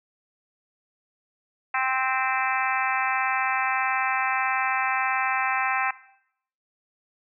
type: harmonic tone with a mistuned harmonic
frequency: 261.6 Hz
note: C4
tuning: in tune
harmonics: 3 / 4 / 5 / 6 / 7 / 8 / 9 / 10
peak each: -28 / -29 / -30 / -31 / -31 / -32 / -33 / -33 dBFS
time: 1.74-5.91 s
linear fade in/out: 5 ms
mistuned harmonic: 8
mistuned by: -29 cents
effects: noise-tail reverb RT60 0.7 s tail -17 dB re dry